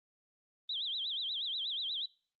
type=tone with vibrato; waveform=sine; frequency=3520 Hz; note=A7; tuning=in tune; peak=-34 dBFS; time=0.69-2.06 s; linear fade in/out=5 ms; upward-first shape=sine; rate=8.3 Hz; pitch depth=210 cents each way; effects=noise-tail reverb RT60 0.4 s tail -22 dB re dry + Opus 32 kbps